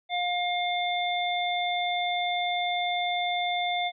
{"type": "harmonic tone", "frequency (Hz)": 710, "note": "F5", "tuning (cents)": 28, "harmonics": [1, 3, 5], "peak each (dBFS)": [-27, -32, -32], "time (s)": [0.09, 3.92], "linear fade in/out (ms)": 50, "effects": []}